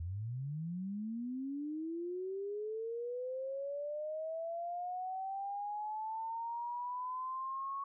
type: linear sweep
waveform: sine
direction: up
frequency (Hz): 79.1 to 1108.7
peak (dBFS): -37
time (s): 0-7.84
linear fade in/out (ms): 5
effects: none

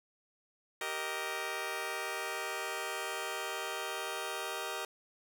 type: chord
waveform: 10% pulse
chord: Eb major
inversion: first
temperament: just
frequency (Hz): 388.9 / 466.7 / 622.3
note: G4 / Bb4 / Eb5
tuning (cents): -14 / +2 / 0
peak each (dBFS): -32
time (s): 0.81-4.85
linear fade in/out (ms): 2
effects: none

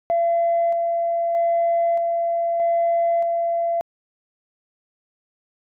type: tone with tremolo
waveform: sine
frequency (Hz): 679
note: F5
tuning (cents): -49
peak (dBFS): -15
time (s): 0.1-3.81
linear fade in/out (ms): 0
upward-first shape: square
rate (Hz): 0.8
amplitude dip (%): 30
effects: tanh soft clip ceiling -13 dBFS

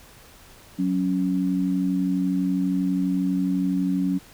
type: tone pair together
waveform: sine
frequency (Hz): 185.01 / 277.2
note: F#3 / C#4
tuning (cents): 0 / 0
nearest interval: perfect fifth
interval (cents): 700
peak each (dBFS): -23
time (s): 0.78-4.19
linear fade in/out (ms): 20
effects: pink hiss -49 dBFS RMS until 4.33 s

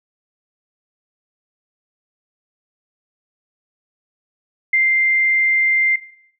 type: tone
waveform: sine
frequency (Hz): 2093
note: C7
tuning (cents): 0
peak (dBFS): -12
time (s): 4.73-5.96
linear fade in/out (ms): 5
effects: noise-tail reverb RT60 0.7 s tail -19 dB re dry

